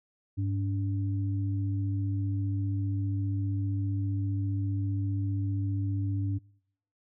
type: tone pair together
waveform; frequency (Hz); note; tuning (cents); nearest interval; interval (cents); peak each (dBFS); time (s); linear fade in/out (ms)
sine; 100.8 / 287.3; G2 / D4; +49 / -38; octave + tritone; 1813; -27 / -36; 0.37-6.39; 20
effects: noise-tail reverb RT60 0.7 s tail -26 dB re dry